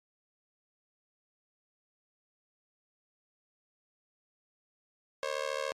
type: tone with amplitude modulation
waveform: sawtooth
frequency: 539 Hz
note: C#5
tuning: 49 cents flat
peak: -24 dBFS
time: 5.23-5.72 s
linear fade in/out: 0 ms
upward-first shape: sine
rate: 73.9 Hz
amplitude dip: 100%
effects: low-pass 7000 Hz 12 dB/octave + MP3 96 kbps